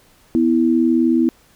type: tone pair together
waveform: sine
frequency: 248.3 / 327.7 Hz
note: B3 / E4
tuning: +9 / -10 cents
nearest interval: perfect fourth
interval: 481 cents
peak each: -15 dBFS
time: 0.35-1.29 s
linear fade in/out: 0 ms
effects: pink hiss -53 dBFS RMS until 1.55 s